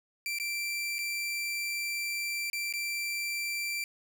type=tone with dropouts; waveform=sawtooth; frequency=2349 Hz; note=D7; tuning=in tune; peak=-28 dBFS; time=0.26-3.84 s; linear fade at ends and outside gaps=1 ms; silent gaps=0.386-0.399 / 0.984-0.989 / 2.5-2.531 / 2.726-2.737 s; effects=none